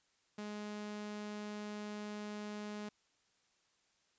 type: tone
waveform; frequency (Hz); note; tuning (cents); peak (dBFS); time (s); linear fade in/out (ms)
sawtooth; 209.1; G#3; +12; -38; 0.38-2.89; 5
effects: white hiss -75 dBFS RMS until 4.18 s + resampled to 16000 Hz